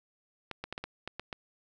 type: clicks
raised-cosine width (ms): 0.3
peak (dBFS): -21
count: 8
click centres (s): 0.513 / 0.64 / 0.726 / 0.779 / 0.84 / 1.076 / 1.196 / 1.328
effects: none